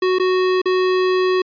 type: tone with dropouts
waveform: square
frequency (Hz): 370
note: F#4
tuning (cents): 0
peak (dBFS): -15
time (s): 0.02-1.42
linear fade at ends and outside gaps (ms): 5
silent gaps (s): 0.186-0.197 / 0.617-0.656
effects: resampled to 11025 Hz